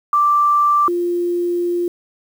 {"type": "tone pair in turn", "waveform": "sine", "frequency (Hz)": [1174.7, 349.2], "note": ["D6", "F4"], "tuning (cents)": [0, 0], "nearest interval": "octave + major sixth", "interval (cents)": 2100, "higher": "first", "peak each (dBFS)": [-11, -16], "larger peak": "first", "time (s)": [[0.13, 0.88], [0.88, 1.88]], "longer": "second", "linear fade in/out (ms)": 2, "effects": ["7-bit"]}